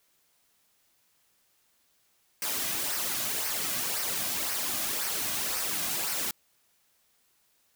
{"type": "noise with flanger", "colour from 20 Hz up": "white", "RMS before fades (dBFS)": -31, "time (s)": [2.42, 6.31], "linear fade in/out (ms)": 2, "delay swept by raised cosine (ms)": [0.27, 2.27], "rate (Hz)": 1.9, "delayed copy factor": -0.55, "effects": ["white hiss -69 dBFS RMS until 7.75 s"]}